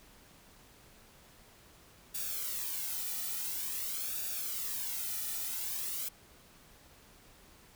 blue noise with flanger, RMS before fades -37 dBFS, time 2.14-6.09 s, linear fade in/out 10 ms, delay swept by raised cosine 0.96 to 1.87 ms, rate 0.48 Hz, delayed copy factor -0.75, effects pink hiss -59 dBFS RMS until 7.75 s

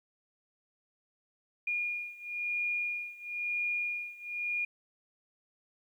sine beating tone pair, 2428 / 2429 Hz, D#7 / D#7, -43 / -42 cents, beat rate 1 Hz, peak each -34 / -36 dBFS, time 1.67-4.65 s, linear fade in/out 5 ms, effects 11-bit

